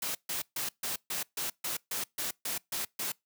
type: noise bursts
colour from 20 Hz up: white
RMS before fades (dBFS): -34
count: 12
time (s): 0.02-3.12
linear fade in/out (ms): 5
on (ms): 130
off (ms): 140
effects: noise-tail reverb RT60 0.2 s tail -25 dB re dry + high-pass 100 Hz 12 dB/octave